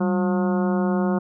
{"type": "harmonic tone with a mistuned harmonic", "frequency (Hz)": 179.7, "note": "F3", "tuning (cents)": 50, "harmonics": [1, 2, 3, 4, 5, 6, 7, 8], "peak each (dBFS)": [-20, -26, -30, -32, -34, -36, -37, -38], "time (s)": [0, 1.19], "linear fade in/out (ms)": 10, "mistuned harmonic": 1, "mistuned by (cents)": 120, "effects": []}